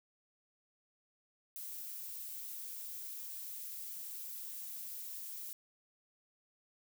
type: noise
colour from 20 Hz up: violet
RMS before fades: -45 dBFS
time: 1.56-5.53 s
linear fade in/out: 0 ms
effects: none